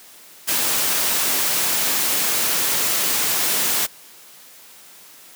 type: noise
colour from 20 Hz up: white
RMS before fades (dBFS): -20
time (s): 0.47-3.87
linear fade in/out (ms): 20
effects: white hiss -45 dBFS RMS until 5.35 s + high-pass 150 Hz 12 dB/octave